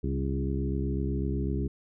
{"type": "harmonic tone with a mistuned harmonic", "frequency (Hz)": 68, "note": "C#2", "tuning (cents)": -33, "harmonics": [1, 2, 3, 4, 5, 6], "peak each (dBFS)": [-30, -33, -35, -36, -37, -38], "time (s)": [0.03, 1.68], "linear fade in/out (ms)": 10, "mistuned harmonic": 3, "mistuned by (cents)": -35, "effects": []}